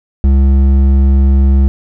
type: tone with hard clipping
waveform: sine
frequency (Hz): 67.7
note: C#2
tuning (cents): -40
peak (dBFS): -7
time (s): 0.24-1.68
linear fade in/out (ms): 0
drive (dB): 8
effects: none